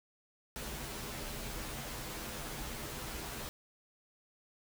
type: noise with comb filter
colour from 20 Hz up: pink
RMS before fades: -42 dBFS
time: 0.56-3.49 s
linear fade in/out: 0 ms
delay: 11 ms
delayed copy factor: -0.7
effects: none